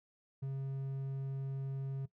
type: tone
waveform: triangle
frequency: 135.6 Hz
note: C#3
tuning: 38 cents flat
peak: -34 dBFS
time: 0.42-2.06 s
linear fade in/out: 10 ms
effects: noise-tail reverb RT60 0.1 s tail -17 dB re dry